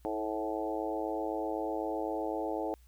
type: harmonic tone with a mistuned harmonic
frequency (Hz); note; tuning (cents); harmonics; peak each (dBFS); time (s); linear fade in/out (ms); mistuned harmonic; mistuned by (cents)
107.9; A2; -33; 3 / 4 / 5 / 6 / 7 / 8; -37 / -38 / -39 / -40 / -40 / -41; 0.05-2.74; 0; 4; +16
effects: added 60 Hz sine -56 dBFS peak until 2.87 s + white hiss -69 dBFS RMS until 2.87 s